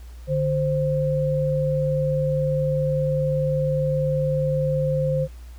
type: tone pair together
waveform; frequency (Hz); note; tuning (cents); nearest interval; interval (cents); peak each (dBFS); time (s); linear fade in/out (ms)
sine; 148.3 / 523.3; D3 / C5; +17 / 0; octave + minor seventh; 2183; -22; 0.27-5.28; 50
effects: added 60 Hz sine -37 dBFS peak until 5.58 s + pink hiss -54 dBFS RMS until 5.58 s